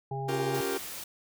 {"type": "harmonic tone", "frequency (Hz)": 135.5, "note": "C#3", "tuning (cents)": -39, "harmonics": [1, 3, 5, 6], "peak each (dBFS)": [-34, -38, -47, -36], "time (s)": [0.11, 0.61], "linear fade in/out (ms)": 5}
{"type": "chord", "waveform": "40% pulse", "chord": "G half-diminished seventh", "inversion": "second", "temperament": "equal with one note detuned", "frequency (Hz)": [276.4, 349.2, 392, 466.2], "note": ["Db4", "F4", "G4", "Bb4"], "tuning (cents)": [-5, 0, 0, 0], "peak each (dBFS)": [-37, -37, -31, -35], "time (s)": [0.28, 0.78], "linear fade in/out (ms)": 10}
{"type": "noise", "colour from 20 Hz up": "white", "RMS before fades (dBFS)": -40, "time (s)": [0.54, 1.04], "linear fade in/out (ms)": 5}
{"effects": []}